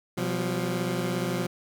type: tone cluster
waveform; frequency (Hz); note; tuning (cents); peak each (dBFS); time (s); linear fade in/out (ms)
20% pulse; 124.7 / 176.1 / 193.1; B2 / F3 / G3; +17 / +15 / -26; -27 / -24 / -29; 0.17-1.47; 10
effects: none